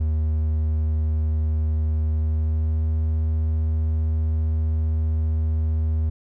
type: tone with pitch glide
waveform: triangle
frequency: 77.78 to 78.82 Hz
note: D#2 to D#2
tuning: 0 to +23 cents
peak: -17 dBFS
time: 0-6.1 s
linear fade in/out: 10 ms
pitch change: +23 cents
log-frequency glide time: 2.1-2.86 s
effects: none